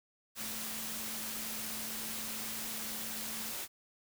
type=tone in noise; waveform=sine; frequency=220 Hz; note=A3; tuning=in tune; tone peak=-49 dBFS; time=0.37-3.54 s; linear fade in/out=50 ms; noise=white; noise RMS=-40 dBFS; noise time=0.35-3.68 s; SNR=-12 dB; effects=none